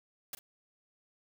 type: noise with echo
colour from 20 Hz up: white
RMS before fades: -40 dBFS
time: 0.33-0.35 s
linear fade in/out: 2 ms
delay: 40 ms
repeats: 1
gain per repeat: -14 dB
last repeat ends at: 0.39 s
effects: none